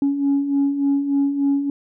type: beating tone pair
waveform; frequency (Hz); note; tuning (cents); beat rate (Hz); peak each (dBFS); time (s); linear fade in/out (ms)
sine; 277.2 / 280.6; C#4 / C#4; 0 / +21; 3.4; -23 / -16; 0.02-1.7; 2
effects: tanh soft clip ceiling -12 dBFS